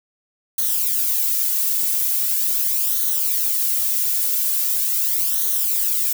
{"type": "noise with flanger", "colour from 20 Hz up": "violet", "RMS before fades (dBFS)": -20, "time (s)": [0.58, 6.13], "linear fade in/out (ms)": 5, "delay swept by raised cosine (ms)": [0.39, 2.49], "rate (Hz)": 0.41, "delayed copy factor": -0.7, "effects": []}